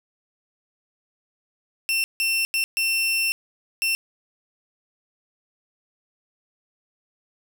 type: tone bursts at uneven times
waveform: sawtooth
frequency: 2700 Hz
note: E7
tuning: 41 cents sharp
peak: -17 dBFS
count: 5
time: 1.89-2.04 / 2.2-2.45 / 2.54-2.64 / 2.77-3.32 / 3.82-3.95 s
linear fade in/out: 0 ms
effects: none